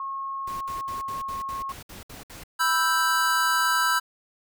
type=tone; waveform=sine; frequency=1087 Hz; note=C#6; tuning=34 cents flat; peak=-29 dBFS; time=0-1.72 s; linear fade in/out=2 ms
type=noise bursts; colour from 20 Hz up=pink; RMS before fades=-42 dBFS; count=10; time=0.47-2.437 s; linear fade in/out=5 ms; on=140 ms; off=63 ms
type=chord; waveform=square; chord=E minor; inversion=second; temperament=equal; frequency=987.8 / 1318.5 / 1568 Hz; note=B5 / E6 / G6; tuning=0 / 0 / 0 cents; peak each=-27 / -25 / -25 dBFS; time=2.59-4 s; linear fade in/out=20 ms
effects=none